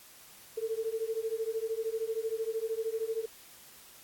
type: beating tone pair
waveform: sine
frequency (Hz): 440.6 / 453.6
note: A4 / A#4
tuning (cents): +2 / -47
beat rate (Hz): 13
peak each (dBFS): -34 / -34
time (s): 0.57-3.26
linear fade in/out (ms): 10
effects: white hiss -54 dBFS RMS until 4.03 s + AAC 64 kbps